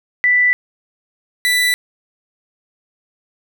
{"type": "tone pair in turn", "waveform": ["sine", "30% pulse"], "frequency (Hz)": [1979, 1979], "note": ["B6", "B6"], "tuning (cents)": [3, 3], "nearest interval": "unison", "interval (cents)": 0, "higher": "neither", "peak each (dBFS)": -10, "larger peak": "neither", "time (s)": [[0.24, 0.53], [1.45, 1.74]], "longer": "neither", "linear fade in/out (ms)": 0, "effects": []}